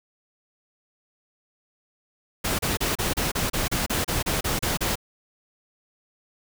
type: noise bursts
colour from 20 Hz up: pink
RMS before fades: -25 dBFS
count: 14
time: 2.44-4.956 s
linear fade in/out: 10 ms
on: 150 ms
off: 32 ms
effects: none